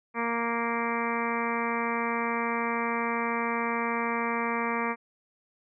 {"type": "harmonic tone", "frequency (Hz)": 233.1, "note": "A#3", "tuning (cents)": 0, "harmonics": [1, 2, 3, 4, 5, 6, 7, 8, 9, 10], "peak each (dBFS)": [-33, -34, -39, -33, -33, -42, -40, -39, -37, -37], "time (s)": [0.14, 4.96], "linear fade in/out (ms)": 50, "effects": []}